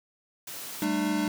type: high-pass noise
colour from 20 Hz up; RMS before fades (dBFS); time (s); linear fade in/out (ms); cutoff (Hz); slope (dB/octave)
white; -39; 0.47-0.85; 5; 120; 48
type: chord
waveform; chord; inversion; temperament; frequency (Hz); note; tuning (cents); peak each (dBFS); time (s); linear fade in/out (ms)
square; G suspended second; none; equal with one note detuned; 196 / 220 / 300.7; G3 / A3 / D4; 0 / 0 / +41; -32 / -33 / -28; 0.82-1.28; 2
effects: none